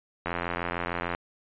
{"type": "click train", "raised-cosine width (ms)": 0.5, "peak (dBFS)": -14, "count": 78, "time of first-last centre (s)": [0.26, 1.149], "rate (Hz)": 86.6, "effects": ["resampled to 8000 Hz"]}